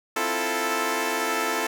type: chord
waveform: 10% pulse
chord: F major seventh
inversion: second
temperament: equal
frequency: 261.6 / 329.6 / 349.2 / 440 Hz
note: C4 / E4 / F4 / A4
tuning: 0 / 0 / 0 / 0 cents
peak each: -24 / -22 / -24 / -18 dBFS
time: 0.16-1.67 s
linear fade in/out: 5 ms
effects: none